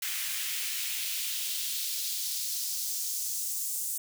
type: noise with high-pass filter sweep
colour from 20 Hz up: white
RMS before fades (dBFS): -33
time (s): 0.02-3.98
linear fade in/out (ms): 5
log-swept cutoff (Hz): 1900 to 7900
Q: 1.5
effects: none